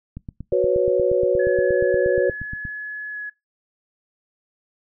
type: click train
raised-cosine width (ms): 5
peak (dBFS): -20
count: 22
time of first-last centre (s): 0.17-2.652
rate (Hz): 8.46
type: chord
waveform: sine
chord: F# suspended fourth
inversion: none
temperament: equal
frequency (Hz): 370 / 493.9 / 554.4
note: F#4 / B4 / C#5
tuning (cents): 0 / 0 / 0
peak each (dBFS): -20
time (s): 0.52-2.3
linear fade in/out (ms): 5
type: tone with pitch glide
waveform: sine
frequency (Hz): 1700 to 1688.3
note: G#6 to G#6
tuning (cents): +40 to +28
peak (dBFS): -28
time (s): 1.39-3.3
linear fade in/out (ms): 10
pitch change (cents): -12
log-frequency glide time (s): 3.11-3.18
effects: noise-tail reverb RT60 0.2 s tail -23 dB re dry